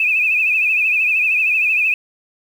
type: tone with vibrato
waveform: sine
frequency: 2535 Hz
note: D#7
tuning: 32 cents sharp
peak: -13 dBFS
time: 0-1.94 s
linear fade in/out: 2 ms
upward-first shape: triangle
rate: 13 Hz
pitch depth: 100 cents each way
effects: 7-bit